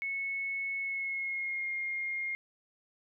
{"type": "tone with pitch glide", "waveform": "sine", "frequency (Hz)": [2200, 2130], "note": ["C#7", "C7"], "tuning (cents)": [-14, 30], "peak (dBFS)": -32, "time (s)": [0.02, 2.35], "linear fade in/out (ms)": 0, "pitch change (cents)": -56, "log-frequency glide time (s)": [0.79, 1.7], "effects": []}